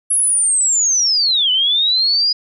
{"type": "linear two-way sweep", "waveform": "sine", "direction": "down then up", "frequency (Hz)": [10890, 2960, 4956], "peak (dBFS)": -12, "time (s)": [0.1, 2.33], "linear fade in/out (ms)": 10, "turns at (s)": 1.51, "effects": []}